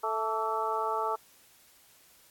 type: harmonic tone with a mistuned harmonic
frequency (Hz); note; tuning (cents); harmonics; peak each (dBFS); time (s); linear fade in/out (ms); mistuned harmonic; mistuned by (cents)
220; A3; 0; 2 / 3 / 4 / 5 / 6; -35 / -37 / -32 / -34 / -35; 0.03-1.16; 10; 5; +66
effects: white hiss -60 dBFS RMS until 2.3 s + AAC 64 kbps